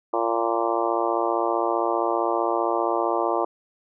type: harmonic tone with a mistuned harmonic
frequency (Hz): 115.3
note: A#2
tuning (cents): -19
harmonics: 3 / 4 / 5 / 6 / 7 / 8 / 9 / 10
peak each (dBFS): -27 / -29 / -28 / -28 / -30 / -30 / -30 / -31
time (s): 0.13-3.45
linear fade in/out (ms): 5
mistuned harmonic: 10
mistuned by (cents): +19
effects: none